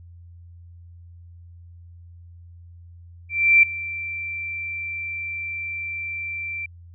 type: tone with ADSR envelope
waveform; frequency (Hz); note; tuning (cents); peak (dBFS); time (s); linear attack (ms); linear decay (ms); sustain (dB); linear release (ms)
sine; 2349; D7; 0; -9; 3.29-6.66; 340; 4; -18; 4
effects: added 86 Hz sine -42 dBFS peak until 6.94 s